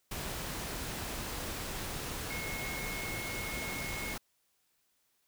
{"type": "tone in noise", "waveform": "sine", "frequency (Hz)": 2172, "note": "C#7", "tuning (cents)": -36, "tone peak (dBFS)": -40, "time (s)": [2.3, 4.14], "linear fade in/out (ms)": 5, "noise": "pink", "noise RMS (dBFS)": -39, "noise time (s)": [0.11, 4.18], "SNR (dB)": -4, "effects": ["white hiss -75 dBFS RMS until 5.27 s"]}